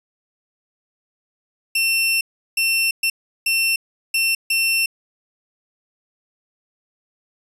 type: tone bursts at uneven times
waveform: sawtooth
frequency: 2700 Hz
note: E7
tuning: 41 cents sharp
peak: -13 dBFS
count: 6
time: 1.75-2.21 / 2.57-2.91 / 3.03-3.1 / 3.46-3.76 / 4.14-4.35 / 4.5-4.86 s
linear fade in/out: 5 ms
effects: resampled to 32000 Hz